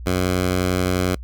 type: tone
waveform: 10% pulse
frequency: 91.4 Hz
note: F#2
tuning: 21 cents flat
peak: -10 dBFS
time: 0.06-1.15 s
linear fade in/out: 5 ms
effects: noise-tail reverb RT60 0.1 s tail -25 dB re dry + added 60 Hz sine -31 dBFS peak until 1.23 s